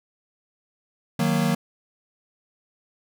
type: chord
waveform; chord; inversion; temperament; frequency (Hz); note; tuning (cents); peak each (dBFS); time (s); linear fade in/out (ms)
square; D# minor; none; equal; 155.56 / 185 / 233.1; D#3 / F#3 / A#3; 0 / 0 / 0; -25; 1.19-1.55; 5
effects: none